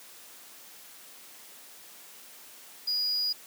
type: tone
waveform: triangle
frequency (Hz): 4900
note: D#8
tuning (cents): -27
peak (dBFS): -25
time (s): 2.87-3.33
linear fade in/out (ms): 10
effects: white hiss -50 dBFS RMS until 3.46 s + high-pass 200 Hz 12 dB/octave